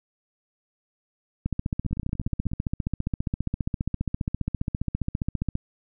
two click trains, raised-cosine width 5 ms, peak -13 / -24 dBFS, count 62 / 12, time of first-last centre 1.46-5.554 / 1.85-2.517 s, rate 14.9 / 16.5 Hz, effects none

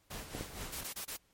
pink noise with tremolo, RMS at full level -42 dBFS, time 0.1-0.84 s, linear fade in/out 10 ms, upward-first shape sine, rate 4.3 Hz, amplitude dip 60%
clicks, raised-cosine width 2 ms, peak -26 dBFS, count 2, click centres 0.35 / 0.41 s
white noise bursts, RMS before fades -41 dBFS, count 4, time 0.72-1.169 s, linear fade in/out 10 ms, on 92 ms, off 27 ms
effects pink hiss -71 dBFS RMS until 1.33 s + MP3 64 kbps

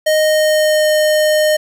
square tone with pitch glide, 620 to 612.9 Hz, D#5 to D#5, -6 to -26 cents, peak -11 dBFS, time 0.06-1.57 s, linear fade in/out 10 ms, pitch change -20 cents, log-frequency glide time 0.16-0.88 s, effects 8-bit

